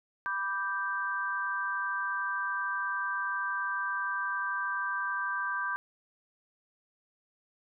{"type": "chord", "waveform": "sine", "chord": "G major", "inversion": "first", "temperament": "equal", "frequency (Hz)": [987.8, 1174.7, 1568], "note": ["B5", "D6", "G6"], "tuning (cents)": [0, 0, 0], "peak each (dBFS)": [-37, -35, -32], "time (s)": [0.26, 5.76], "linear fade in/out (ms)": 0, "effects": []}